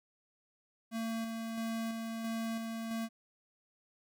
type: tone with tremolo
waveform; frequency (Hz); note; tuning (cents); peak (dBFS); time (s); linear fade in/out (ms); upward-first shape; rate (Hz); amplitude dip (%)
square; 226.3; A3; +49; -35; 0.91-3.09; 50; square; 1.5; 30
effects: none